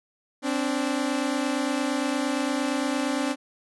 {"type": "tone pair together", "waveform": "sawtooth", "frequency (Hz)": [261.6, 290.3], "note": ["C4", "D4"], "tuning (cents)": [0, -20], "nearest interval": "major second", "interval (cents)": 180, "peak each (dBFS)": -23, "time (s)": [0.42, 3.36], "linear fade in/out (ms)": 50, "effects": ["resampled to 24000 Hz"]}